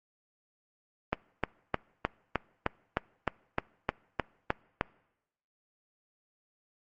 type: click train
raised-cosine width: 0.5 ms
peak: -11 dBFS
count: 13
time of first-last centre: 1.13-4.811 s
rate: 3.26 Hz
effects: noise-tail reverb RT60 0.9 s tail -24 dB re dry + Opus 32 kbps